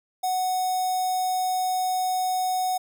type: tone with notch filter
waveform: square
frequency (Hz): 740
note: F#5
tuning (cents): 0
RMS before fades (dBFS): -25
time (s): 0.23-2.78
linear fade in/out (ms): 10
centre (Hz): 2400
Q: 0.73
effects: none